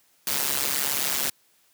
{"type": "noise with amplitude modulation", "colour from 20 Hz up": "white", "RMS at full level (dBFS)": -22, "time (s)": [0.27, 1.3], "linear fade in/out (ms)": 2, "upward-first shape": "sine", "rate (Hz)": 139, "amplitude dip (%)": 90, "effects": ["white hiss -63 dBFS RMS until 1.73 s", "high-pass 100 Hz 12 dB/octave"]}